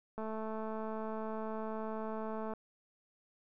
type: click train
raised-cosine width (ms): 1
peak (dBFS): -28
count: 517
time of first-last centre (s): 0.18-2.536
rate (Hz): 219
effects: none